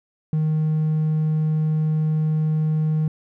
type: tone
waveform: triangle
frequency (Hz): 155.56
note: D#3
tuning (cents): 0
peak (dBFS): -15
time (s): 0.33-3.08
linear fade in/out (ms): 2
effects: tanh soft clip ceiling -12 dBFS